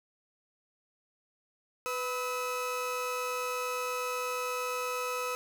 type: tone pair together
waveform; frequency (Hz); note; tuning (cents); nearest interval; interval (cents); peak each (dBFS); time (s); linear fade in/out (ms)
30% pulse; 497.1 / 1287; B4 / E6; +11 / -42; octave + major third; 1647; -32 / -32; 1.86-5.35; 0
effects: none